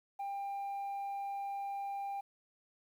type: tone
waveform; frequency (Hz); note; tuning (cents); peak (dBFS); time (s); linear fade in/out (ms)
sine; 796; G5; +26; -34; 0.19-2.21; 10
effects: tanh soft clip ceiling -36 dBFS + 11-bit